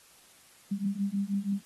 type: beating tone pair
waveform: sine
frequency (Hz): 196 / 202.2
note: G3 / G#3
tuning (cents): 0 / -46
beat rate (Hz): 6.2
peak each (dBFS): -31 / -31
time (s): 0.71-1.61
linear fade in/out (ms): 10
effects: white hiss -58 dBFS RMS until 1.65 s + AAC 32 kbps